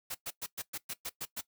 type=noise bursts; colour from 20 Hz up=white; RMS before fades=-38 dBFS; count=9; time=0.1-1.412 s; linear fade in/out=10 ms; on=48 ms; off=110 ms; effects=noise-tail reverb RT60 0.1 s tail -18 dB re dry